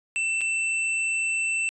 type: tone with dropouts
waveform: square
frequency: 2673 Hz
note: E7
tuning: 23 cents sharp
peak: -24 dBFS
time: 0.16-1.69 s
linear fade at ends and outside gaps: 0 ms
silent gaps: 0.409-0.415 s
effects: resampled to 22050 Hz